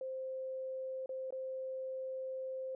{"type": "tone with dropouts", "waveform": "sine", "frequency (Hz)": 523.3, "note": "C5", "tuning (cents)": 0, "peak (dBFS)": -38, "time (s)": [0.01, 2.75], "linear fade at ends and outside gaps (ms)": 2, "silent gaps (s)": [[1.06, 1.092], [1.306, 1.324]], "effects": []}